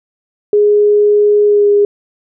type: tone with pitch glide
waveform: sine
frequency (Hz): 415.3 to 409.1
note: G#4 to G#4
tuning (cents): 0 to -26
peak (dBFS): -6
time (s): 0.53-1.85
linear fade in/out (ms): 2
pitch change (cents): -26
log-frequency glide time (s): 1.45-1.68
effects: none